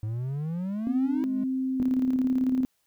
triangle exponential sweep, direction up, 105 to 325.4 Hz, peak -26 dBFS, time 0.03-1.24 s, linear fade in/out 0 ms
sine tone, 261.6 Hz, C4, in tune, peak -25 dBFS, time 0.87-1.82 s, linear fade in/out 0 ms
triangle tone with exponential growth, 209.2 Hz, G#3, 13 cents sharp, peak -27 dBFS, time 0.88-1.44 s, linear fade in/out 5 ms, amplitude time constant 120 ms
sine tone with tremolo, 257.6 Hz, C4, 27 cents flat, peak -20 dBFS, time 1.8-2.65 s, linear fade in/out 0 ms, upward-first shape square, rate 18 Hz, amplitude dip 40%
effects white hiss -72 dBFS RMS until 2.86 s

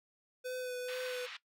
square tone with vibrato, 502 Hz, B4, 28 cents sharp, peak -38 dBFS, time 0.44-1.27 s, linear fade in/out 20 ms, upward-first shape sine, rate 2.2 Hz, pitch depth 18 cents each way
white band-pass noise, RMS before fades -47 dBFS, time 0.88-1.37 s, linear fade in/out 5 ms, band 1100 to 3800 Hz, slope 24 dB/octave
effects noise-tail reverb RT60 0.1 s tail -17 dB re dry

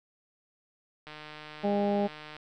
click train, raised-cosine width 0.3 ms, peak -28 dBFS, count 198, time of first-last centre 1.07-2.366 s, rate 152 Hz
harmonic tone, 202.9 Hz, G#3, 40 cents flat, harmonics 1 / 2 / 3 / 4, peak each -28 / -31 / -30 / -33 dBFS, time 1.63-2.08 s, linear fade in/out 20 ms
effects none

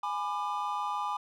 triangle chord, G# diminished, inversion none, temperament just, 830.6 / 996.7 / 1196.1 Hz, G#5 / B5 / D6, 0 / +16 / +31 cents, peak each -33 dBFS, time 0.03-1.17 s, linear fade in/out 5 ms, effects none

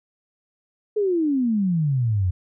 sine exponential sweep, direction down, 434.2 to 86.8 Hz, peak -18 dBFS, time 0.96-2.31 s, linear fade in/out 10 ms, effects none

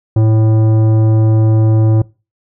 sine tone with tanh clipping, 110 Hz, A2, in tune, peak -9 dBFS, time 0.16-2.02 s, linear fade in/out 5 ms, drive 13 dB, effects noise-tail reverb RT60 0.3 s tail -23 dB re dry

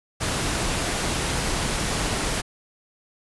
pink noise, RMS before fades -25 dBFS, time 0.2-2.42 s, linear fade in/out 20 ms, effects resampled to 24000 Hz

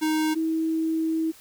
square / sine tone pair in turn, 311.8 / 321.7 Hz, D#4 / E4, +4 / -42 cents, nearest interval minor second, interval 54 cents, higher second, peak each -22 dBFS, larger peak neither, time 0.01-0.35 / 0.35-1.32 s, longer second, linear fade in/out 20 ms, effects white hiss -51 dBFS RMS until 1.4 s

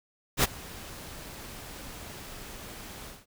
pink noise with ADSR envelope, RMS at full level -20 dBFS, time 0.37-3.26 s, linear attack 65 ms, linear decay 26 ms, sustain -23 dB, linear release 200 ms, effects none

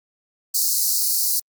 white high-pass noise, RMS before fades -20 dBFS, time 0.54-1.4 s, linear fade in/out 10 ms, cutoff 4200 Hz, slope 96 dB/octave, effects Opus 48 kbps

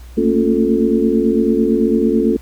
sine tone cluster, 222.2 / 231.2 / 276.9 / 351.7 / 439.4 Hz, A3 / A#3 / C#4 / F4 / A4, +17 / -14 / -2 / +12 / -2 cents, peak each -18 dBFS, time 0.17-2.37 s, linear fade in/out 10 ms, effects added 60 Hz sine -33 dBFS peak until 2.41 s + pink hiss -47 dBFS RMS until 2.41 s

